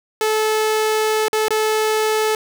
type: tone with dropouts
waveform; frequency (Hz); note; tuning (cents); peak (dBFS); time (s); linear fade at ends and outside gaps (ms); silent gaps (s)
sawtooth; 433.8; A4; -25; -12; 0.21-2.35; 1; 1.283-1.33 / 1.483-1.506
effects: none